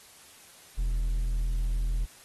sine tone with hard clipping, 41.2 Hz, E1, in tune, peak -26 dBFS, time 0.77-2.06 s, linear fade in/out 20 ms, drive 3 dB, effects white hiss -53 dBFS RMS until 2.24 s + AAC 32 kbps

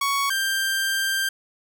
sawtooth tone pair in turn, 1115 / 1580.1 Hz, C#6 / G6, +10 / +13 cents, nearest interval tritone, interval 603 cents, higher second, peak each -17 / -18 dBFS, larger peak first, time 0.01-0.3 / 0.3-1.29 s, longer second, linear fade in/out 5 ms, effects none

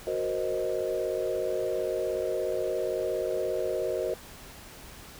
sine chord, C half-diminished seventh, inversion second, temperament equal, 370 / 466.2 / 523.3 / 622.3 Hz, Gb4 / Bb4 / C5 / Eb5, 0 / 0 / 0 / 0 cents, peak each -32 dBFS, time 0.07-4.14 s, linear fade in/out 2 ms, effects tanh soft clip ceiling -17 dBFS + pink hiss -47 dBFS RMS until 5.19 s

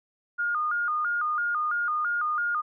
sine tone with vibrato, 1318.5 Hz, E6, in tune, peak -24 dBFS, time 0.38-2.62 s, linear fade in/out 20 ms, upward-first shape square, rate 3 Hz, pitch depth 130 cents each way, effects none

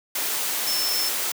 sine tone in noise, 5310 Hz, E8, 12 cents sharp, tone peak -24 dBFS, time 0.67-1.09 s, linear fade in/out 5 ms, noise white, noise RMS -26 dBFS, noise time 0.15-1.32 s, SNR -1 dB, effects high-pass 300 Hz 12 dB/octave

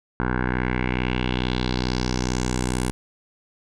10% pulse tone with low-pass filter sweep, 62.3 Hz, B1, 16 cents sharp, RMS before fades -24 dBFS, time 0.2-2.91 s, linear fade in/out 0 ms, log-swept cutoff 1400 to 9800 Hz, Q 3.1, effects none

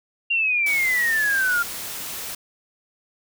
sine exponential sweep, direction down, 2794 to 1386 Hz, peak -18 dBFS, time 0.3-1.63 s, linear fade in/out 10 ms
white noise, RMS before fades -32 dBFS, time 0.66-2.35 s, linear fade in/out 5 ms
effects none

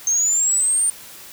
sine linear sweep, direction up, 6310 to 9000 Hz, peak -14 dBFS, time 0.07-0.9 s, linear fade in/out 2 ms, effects tanh soft clip ceiling -12 dBFS + white hiss -40 dBFS RMS until 1.32 s

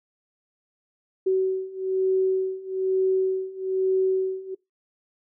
sine beating tone pair, 377.4 / 378.5 Hz, F#4 / F#4, +34 / +39 cents, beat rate 1.1 Hz, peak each -25 / -23 dBFS, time 1.26-4.55 s, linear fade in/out 10 ms, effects noise-tail reverb RT60 0.2 s tail -23 dB re dry

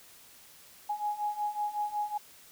sine beating tone pair, 830.6 / 836 Hz, G#5 / G#5, 0 / +11 cents, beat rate 5.4 Hz, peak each -35 / -32 dBFS, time 0.89-2.18 s, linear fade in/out 10 ms, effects white hiss -55 dBFS RMS until 2.51 s

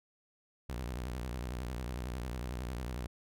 sawtooth tone with vibrato, 61.7 Hz, B1, 1 cent flat, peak -33 dBFS, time 0.69-3.07 s, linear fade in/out 5 ms, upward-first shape sine, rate 11 Hz, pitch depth 170 cents each way, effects none

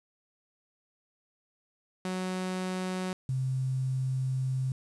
sawtooth / sine tone pair in turn, 185 / 130.81 Hz, F#3 / C3, 0 / 0 cents, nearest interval tritone, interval 600 cents, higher first, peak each -27 dBFS, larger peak neither, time 2.05-3.13 / 3.29-4.72 s, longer second, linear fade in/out 2 ms, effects resampled to 24000 Hz + 9-bit

